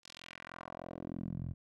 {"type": "tone with band-pass filter sweep", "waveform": "10% pulse", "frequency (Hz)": 43.24, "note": "F1", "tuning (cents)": -16, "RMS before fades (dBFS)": -44, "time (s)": [0.03, 1.54], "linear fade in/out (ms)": 20, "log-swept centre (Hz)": [5200, 95], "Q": 1.7, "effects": []}